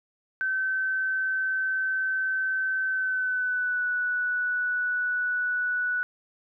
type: tone with pitch glide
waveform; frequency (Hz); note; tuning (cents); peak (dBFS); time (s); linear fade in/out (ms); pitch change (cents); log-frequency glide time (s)
sine; 1536 to 1477.7; G6 to F#6; -36 to -3; -24; 0.41-6.03; 0; -67; 2.87-3.85
effects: none